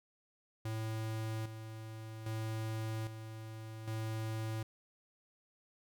square tone with tremolo, 110.6 Hz, A2, 9 cents sharp, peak -37 dBFS, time 0.65-4.63 s, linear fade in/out 5 ms, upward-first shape square, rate 0.62 Hz, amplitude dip 60%, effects none

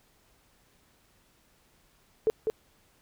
sine tone with echo, 440 Hz, A4, in tune, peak -20 dBFS, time 2.27-2.3 s, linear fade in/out 0 ms, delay 200 ms, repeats 1, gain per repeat -4 dB, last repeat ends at 2.5 s, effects pink hiss -65 dBFS RMS until 3.01 s

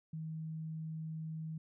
sine tone, 158.9 Hz, D#3, 37 cents sharp, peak -39 dBFS, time 0.13-1.58 s, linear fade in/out 5 ms, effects none

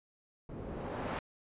white noise with low-pass filter sweep, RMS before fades -40 dBFS, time 0.49-1.19 s, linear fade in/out 2 ms, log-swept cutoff 290 to 1200 Hz, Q 0.75, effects resampled to 8000 Hz

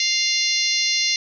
harmonic tone, 698.5 Hz, F5, in tune, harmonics 3 / 4 / 5 / 6 / 7 / 8 / 9, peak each -25 / -27 / -28 / -23 / -27 / -25 / -29 dBFS, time 0-1.16 s, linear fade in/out 2 ms, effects none

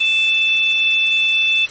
sine tone pair together, 2637 / 3513 Hz, E7 / A7, 0 / -3 cents, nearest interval perfect fourth, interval 497 cents, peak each -14 / -18 dBFS, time 0-1.66 s, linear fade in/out 10 ms, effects white hiss -35 dBFS RMS until 1.7 s + MP3 32 kbps

